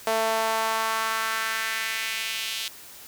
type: tone with high-pass filter sweep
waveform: sawtooth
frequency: 222.6 Hz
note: A3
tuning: 20 cents sharp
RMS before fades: -27 dBFS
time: 0.07-2.68 s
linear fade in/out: 2 ms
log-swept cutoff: 610 to 3300 Hz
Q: 2
effects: white hiss -45 dBFS RMS until 3.07 s